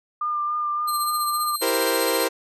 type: tone with vibrato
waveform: sine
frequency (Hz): 1200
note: D6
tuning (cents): +37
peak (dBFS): -22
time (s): 0.21-1.56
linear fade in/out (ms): 5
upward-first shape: sine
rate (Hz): 3.5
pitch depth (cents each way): 18
type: tone with tremolo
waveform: 10% pulse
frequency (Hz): 4161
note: C8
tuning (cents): -10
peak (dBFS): -17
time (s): 0.87-2.28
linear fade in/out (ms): 20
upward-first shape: sine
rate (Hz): 15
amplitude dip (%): 60
type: chord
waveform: sawtooth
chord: C dominant seventh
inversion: first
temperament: equal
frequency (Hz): 329.6 / 392 / 466.2 / 523.3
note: E4 / G4 / Bb4 / C5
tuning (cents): 0 / 0 / 0 / 0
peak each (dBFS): -24 / -24 / -21 / -21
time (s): 1.61-2.29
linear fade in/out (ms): 20
effects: resampled to 32000 Hz